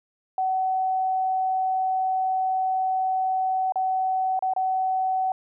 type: tone with dropouts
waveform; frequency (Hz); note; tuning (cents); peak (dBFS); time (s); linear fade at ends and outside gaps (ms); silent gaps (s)
sine; 754; F#5; +32; -21; 0.38-5.32; 2; 3.722-3.757 / 4.392-4.424 / 4.536-4.563
effects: none